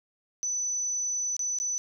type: tone with dropouts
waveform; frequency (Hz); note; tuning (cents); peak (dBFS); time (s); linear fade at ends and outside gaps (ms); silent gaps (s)
sine; 5990; F#8; +20; -27; 0.43-1.78; 0; 1.366-1.393 / 1.587-1.6
effects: none